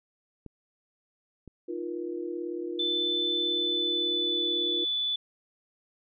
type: clicks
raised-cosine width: 3 ms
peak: -29 / -32 dBFS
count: 2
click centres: 0.463 / 1.477 s
type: chord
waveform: sine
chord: Eb suspended second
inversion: none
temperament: equal with one note detuned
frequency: 311.1 / 349.2 / 476.5 Hz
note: Eb4 / F4 / Bb4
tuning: 0 / 0 / +38 cents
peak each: -38 / -33 / -39 dBFS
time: 1.68-4.85 s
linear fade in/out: 10 ms
type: tone with pitch glide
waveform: sine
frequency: 3520 to 3476 Hz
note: A7 to A7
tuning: 0 to -22 cents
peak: -26 dBFS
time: 2.79-5.16 s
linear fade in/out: 5 ms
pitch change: -22 cents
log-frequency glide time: 3.41-4.71 s
effects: none

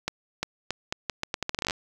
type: accelerating click train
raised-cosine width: 0.2 ms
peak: -10 dBFS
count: 17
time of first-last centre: 0.08-1.708 s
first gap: 350 ms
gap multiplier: 0.79
effects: 8-bit

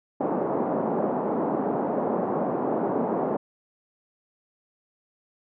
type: band-pass noise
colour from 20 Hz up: pink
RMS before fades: -26 dBFS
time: 0.2-3.37 s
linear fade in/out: 10 ms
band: 210 to 900 Hz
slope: 24 dB/octave
effects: none

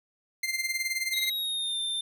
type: tone with tremolo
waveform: sawtooth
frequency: 2093 Hz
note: C7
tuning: in tune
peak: -22 dBFS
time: 0.43-1.3 s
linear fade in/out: 5 ms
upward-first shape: sine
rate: 19 Hz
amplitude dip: 70%
type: tone with pitch glide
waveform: square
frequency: 3821 to 3586 Hz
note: A#7 to A7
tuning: +42 to +32 cents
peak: -29 dBFS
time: 1.13-2.01 s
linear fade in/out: 5 ms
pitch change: -110 cents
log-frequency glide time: 1.32-1.79 s
effects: none

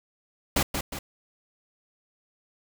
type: noise with echo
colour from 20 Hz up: pink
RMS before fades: -23 dBFS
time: 0.56-0.63 s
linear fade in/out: 5 ms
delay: 180 ms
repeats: 2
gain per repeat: -6 dB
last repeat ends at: 0.99 s
effects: none

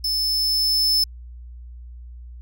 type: tone with level ramp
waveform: 45% pulse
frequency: 5250 Hz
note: E8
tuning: 8 cents flat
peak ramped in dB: -21 to -16 dBFS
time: 0.04-1.04 s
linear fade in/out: 5 ms
effects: added 60 Hz sine -36 dBFS peak until 2.41 s

